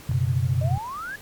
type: chord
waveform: sine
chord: F# suspended fourth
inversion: none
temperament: equal with one note detuned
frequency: 92.5 / 124.55 / 138.59 Hz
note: F#2 / B2 / C#3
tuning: 0 / +15 / 0 cents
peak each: -25 / -22 / -26 dBFS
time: 0.09-0.78 s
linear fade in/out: 5 ms
type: click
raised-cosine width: 1 ms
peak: -29 dBFS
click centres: 0.115 s
type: exponential sweep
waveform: sine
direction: up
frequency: 597 to 1730 Hz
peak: -30 dBFS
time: 0.61-1.16 s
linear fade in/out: 5 ms
effects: pink hiss -45 dBFS RMS until 1.21 s + MP3 96 kbps